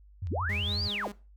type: tone with vibrato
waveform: sine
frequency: 87.31 Hz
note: F2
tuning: in tune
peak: -31 dBFS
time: 0.22-0.88 s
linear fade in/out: 5 ms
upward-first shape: square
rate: 11 Hz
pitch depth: 130 cents each way
type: clicks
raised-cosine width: 0.2 ms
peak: -37 dBFS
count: 2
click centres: 0.271 / 0.852 s
type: linear two-way sweep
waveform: sine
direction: up then down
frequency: 82.41 to 4908 to 82.41 Hz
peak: -30 dBFS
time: 0.3-1.09 s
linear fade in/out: 20 ms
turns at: 0.84 s
type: tone with tremolo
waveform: sawtooth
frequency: 204.8 Hz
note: G#3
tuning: 24 cents flat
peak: -34 dBFS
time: 0.49-1.12 s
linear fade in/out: 5 ms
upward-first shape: sine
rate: 5.4 Hz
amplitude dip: 45%
effects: noise-tail reverb RT60 0.3 s tail -19 dB re dry + added 50 Hz sine -52 dBFS peak until 1.36 s